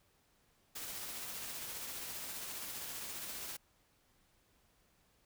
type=noise with tremolo; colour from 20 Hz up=white; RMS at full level=-43 dBFS; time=0.75-3.57 s; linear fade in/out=10 ms; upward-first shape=sine; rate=15 Hz; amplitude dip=25%; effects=pink hiss -72 dBFS RMS until 5.25 s